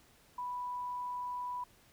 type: tone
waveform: sine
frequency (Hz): 987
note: B5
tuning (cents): -1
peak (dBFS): -36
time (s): 0.38-1.64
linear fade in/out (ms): 5
effects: pink hiss -64 dBFS RMS until 1.92 s